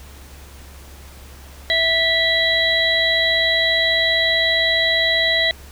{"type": "harmonic tone", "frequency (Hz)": 655, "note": "E5", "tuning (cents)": -11, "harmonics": [1, 3, 5, 6], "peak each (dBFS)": [-23, -18, -24, -19], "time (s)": [1.7, 5.51], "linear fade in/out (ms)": 0, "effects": ["added 69 Hz sine -39 dBFS peak until 5.71 s", "pink hiss -44 dBFS RMS until 5.71 s"]}